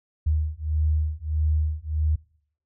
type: beating tone pair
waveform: sine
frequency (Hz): 76.3 / 77.9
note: D#2 / D#2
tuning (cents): -33 / +3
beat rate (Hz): 1.6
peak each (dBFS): -24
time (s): 0.26-2.16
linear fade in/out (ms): 10
effects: noise-tail reverb RT60 0.6 s tail -24 dB re dry